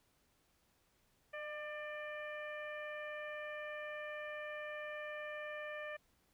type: harmonic tone with a mistuned harmonic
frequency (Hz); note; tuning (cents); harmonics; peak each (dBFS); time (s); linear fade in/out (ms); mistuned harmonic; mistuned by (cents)
596; D5; +25; 1 / 2 / 3 / 4 / 5; -45 / -52 / -47 / -52 / -60; 1.33-5.97; 10; 1; +21
effects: pink hiss -75 dBFS RMS until 6.33 s